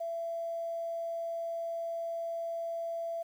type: tone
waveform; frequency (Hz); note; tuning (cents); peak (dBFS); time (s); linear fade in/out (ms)
sine; 670; E5; +28; -33; 0-3.23; 10
effects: 10-bit